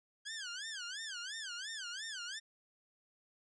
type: tone with vibrato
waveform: 15% pulse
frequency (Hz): 1594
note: G6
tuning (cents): +28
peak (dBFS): -35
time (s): 0.25-2.4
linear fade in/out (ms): 20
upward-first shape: sine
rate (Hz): 2.9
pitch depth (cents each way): 230
effects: resampled to 22050 Hz